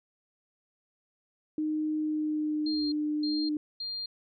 sine tone with pitch glide, 307.9 to 300.9 Hz, D#4 to D4, -18 to +42 cents, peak -27 dBFS, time 1.58-3.57 s, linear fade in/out 2 ms, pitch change -40 cents, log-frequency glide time 1.97-2.95 s
sine tone bursts, 4200 Hz, C8, 6 cents sharp, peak -33 dBFS, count 3, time 2.66-4.06 s, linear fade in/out 5 ms, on 260 ms, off 310 ms
effects none

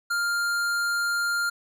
sine tone with hard clipping, 1400 Hz, F6, 4 cents sharp, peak -25 dBFS, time 0.1-1.5 s, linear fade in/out 10 ms, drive 15 dB, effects none

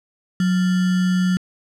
sine tone with sample-and-hold, 182.8 Hz, F#3, 21 cents flat, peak -15 dBFS, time 0.4-1.37 s, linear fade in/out 2 ms, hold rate 1575 Hz, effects low-pass 8000 Hz 12 dB/octave

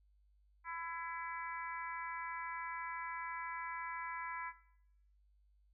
harmonic tone with a mistuned harmonic, 334 Hz, E4, 23 cents sharp, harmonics 3 / 4 / 5 / 6 / 7, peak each -44 / -48 / -49 / -49 / -52 dBFS, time 0.64-4.53 s, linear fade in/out 50 ms, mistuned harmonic 7, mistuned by -29 cents, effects noise-tail reverb RT60 0.8 s tail -18 dB re dry + added 50 Hz sine -67 dBFS peak until 5.73 s

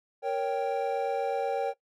triangle chord, G diminished, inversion first, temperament equal, 466.2 / 554.4 / 784 Hz, Bb4 / Db5 / G5, 0 / 0 / 0 cents, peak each -29 dBFS, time 0.22-1.74 s, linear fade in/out 50 ms, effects noise-tail reverb RT60 0.1 s tail -18 dB re dry

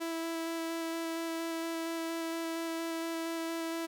sawtooth tone with vibrato, 329.6 Hz, E4, in tune, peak -30 dBFS, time 0-3.87 s, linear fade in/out 20 ms, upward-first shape square, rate 4.3 Hz, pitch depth 8 cents each way, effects none

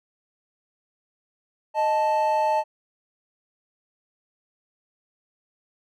triangle tone pair together, 620 / 876.8 Hz, D#5 / A5, -6 / -6 cents, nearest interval tritone, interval 600 cents, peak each -22 / -19 dBFS, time 1.74-2.64 s, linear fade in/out 50 ms, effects none

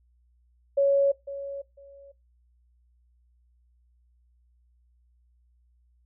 sine tone with echo, 557 Hz, C#5, 8 cents sharp, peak -18 dBFS, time 0.77-1.12 s, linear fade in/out 10 ms, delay 500 ms, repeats 2, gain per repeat -14 dB, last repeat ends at 2.12 s, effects noise-tail reverb RT60 0.2 s tail -19 dB re dry + added 60 Hz sine -61 dBFS peak until 6.05 s

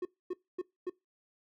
triangle tone bursts, 362.8 Hz, F#4, 34 cents flat, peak -30 dBFS, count 4, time 0.02-0.898 s, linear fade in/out 5 ms, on 32 ms, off 250 ms, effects noise-tail reverb RT60 0.2 s tail -21 dB re dry

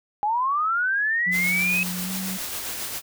sine linear sweep, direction up, 809 to 2574 Hz, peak -20 dBFS, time 0.23-1.83 s, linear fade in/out 0 ms
sine tone with pitch glide, 180.2 to 188.72 Hz, F#3 to F#3, -45 to +34 cents, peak -29 dBFS, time 1.26-2.38 s, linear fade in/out 20 ms, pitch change +79 cents, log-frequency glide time 2.02-2.11 s
white noise with tremolo, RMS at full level -30 dBFS, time 1.31-3.02 s, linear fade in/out 50 ms, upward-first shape sine, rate 7.4 Hz, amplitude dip 30%
effects none

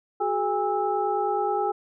sine tone cluster, 372.7 / 422.2 / 812 / 1310 Hz, F#4 / G#4 / G#5 / E6, +13 / +29 / -39 / -11 cents, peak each -29 / -28 / -25 / -33 dBFS, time 0.2-1.72 s, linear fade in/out 10 ms, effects none

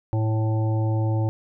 harmonic tone, 110 Hz, A2, in tune, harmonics 1 / 3 / 5 / 7 / 8, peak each -20 / -30 / -34 / -37 / -38 dBFS, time 0.13-1.29 s, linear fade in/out 0 ms, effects none

